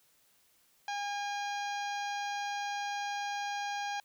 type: harmonic tone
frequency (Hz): 813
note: G#5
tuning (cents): -37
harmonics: 1 / 2 / 3 / 4 / 5 / 6 / 7 / 8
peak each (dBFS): -35 / -41 / -45 / -47 / -49 / -51 / -52 / -53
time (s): 0.88-4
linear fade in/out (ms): 2
effects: white hiss -68 dBFS RMS until 4.04 s